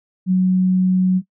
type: tone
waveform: sine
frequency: 185 Hz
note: F#3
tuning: in tune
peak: -12 dBFS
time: 0.26-1.22 s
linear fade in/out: 50 ms
effects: noise-tail reverb RT60 0.1 s tail -19 dB re dry